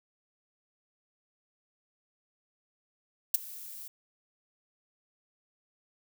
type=noise with ADSR envelope; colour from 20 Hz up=violet; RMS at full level=-20 dBFS; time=3.34-3.88 s; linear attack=5 ms; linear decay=16 ms; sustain=-24 dB; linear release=4 ms; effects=none